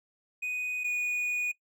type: tone pair in turn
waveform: triangle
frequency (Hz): 2489 / 2463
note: D#7 / D#7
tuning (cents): 0 / -18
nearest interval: unison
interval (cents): 18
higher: first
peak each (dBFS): -29 / -25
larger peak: second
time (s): 0.42-0.84 / 0.84-1.52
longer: second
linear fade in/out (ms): 10
effects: noise-tail reverb RT60 0.1 s tail -21 dB re dry